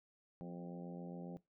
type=harmonic tone with a mistuned harmonic; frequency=87.31 Hz; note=F2; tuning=in tune; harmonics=2 / 3 / 4 / 5 / 6 / 7 / 8 / 9; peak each=-46 / -53 / -55 / -57 / -56 / -60 / -65 / -59 dBFS; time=0.41-1.37 s; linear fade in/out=0 ms; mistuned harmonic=3; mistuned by=-48 cents; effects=noise-tail reverb RT60 0.2 s tail -19 dB re dry